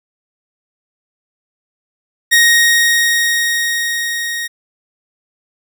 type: tone with level ramp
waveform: sawtooth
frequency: 1871 Hz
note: A#6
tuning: 6 cents sharp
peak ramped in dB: -3 to -16 dBFS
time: 2.31-4.48 s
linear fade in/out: 20 ms
effects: none